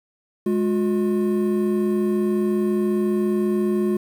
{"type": "tone pair together", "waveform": "triangle", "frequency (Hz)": [208.7, 359.3], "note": ["G#3", "F4"], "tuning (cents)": [9, 49], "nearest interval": "major sixth", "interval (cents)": 940, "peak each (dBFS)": -19, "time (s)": [0.46, 3.97], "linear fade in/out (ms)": 5, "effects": ["8-bit"]}